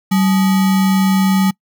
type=tone with sample-and-hold; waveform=sine; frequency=191.3 Hz; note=G3; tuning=42 cents flat; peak=-10 dBFS; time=0.11-1.51 s; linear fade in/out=10 ms; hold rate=1050 Hz; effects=noise-tail reverb RT60 0.1 s tail -25 dB re dry